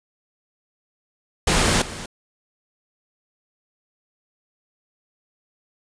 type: noise with echo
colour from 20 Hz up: pink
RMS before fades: -18 dBFS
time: 1.47-1.82 s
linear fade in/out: 5 ms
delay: 240 ms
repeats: 1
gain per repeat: -15 dB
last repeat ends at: 2.06 s
effects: resampled to 22050 Hz